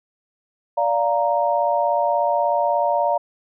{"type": "chord", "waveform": "sine", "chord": "Bb major", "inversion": "first", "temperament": "just", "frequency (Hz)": [582.7, 699.2, 932.3], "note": ["D5", "F5", "Bb5"], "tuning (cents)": [-14, 2, 0], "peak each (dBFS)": -21, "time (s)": [0.77, 3.18], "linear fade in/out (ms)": 10, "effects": []}